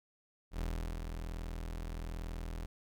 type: tone with ADSR envelope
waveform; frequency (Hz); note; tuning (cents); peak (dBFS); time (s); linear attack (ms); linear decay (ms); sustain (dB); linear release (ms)
35% pulse; 41.14; E1; -3; -32; 0.51-2.66; 89; 400; -5; 8
effects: none